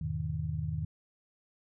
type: chord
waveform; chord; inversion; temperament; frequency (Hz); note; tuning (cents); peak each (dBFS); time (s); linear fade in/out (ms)
sine; E major seventh; none; just; 82.41 / 103.01 / 123.61 / 154.51; E2 / G#2 / B2 / D#3; 0 / -14 / +2 / -12; -37 / -39 / -40 / -34; 0.01-0.85; 5
effects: none